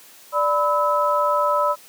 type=tone cluster; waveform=sine; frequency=587 / 997 / 1297 Hz; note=D5 / B5 / E6; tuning=-1 / +16 / -28 cents; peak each=-21 dBFS; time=0.32-1.76 s; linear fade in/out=50 ms; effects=white hiss -47 dBFS RMS until 1.88 s + high-pass 200 Hz 12 dB/octave